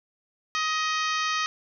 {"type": "harmonic tone", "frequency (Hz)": 628, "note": "D#5", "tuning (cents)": 16, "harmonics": [2, 3, 4, 5, 6, 7, 8, 9, 10], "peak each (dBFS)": [-27, -31, -33, -35, -37, -38, -39, -40, -41], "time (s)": [0.55, 1.46], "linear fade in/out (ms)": 0, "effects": []}